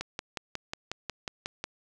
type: click train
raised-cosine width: 0.2 ms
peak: -16 dBFS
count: 10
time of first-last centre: 0.01-1.64 s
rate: 5.52 Hz
effects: none